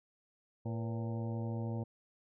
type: harmonic tone with a mistuned harmonic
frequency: 113.8 Hz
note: A#2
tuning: 41 cents flat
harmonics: 1 / 2 / 3 / 4 / 5 / 6 / 7 / 8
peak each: -36 / -41 / -47 / -48 / -49 / -56 / -53 / -55 dBFS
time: 0.65-1.84 s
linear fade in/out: 10 ms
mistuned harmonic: 4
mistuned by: +95 cents
effects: none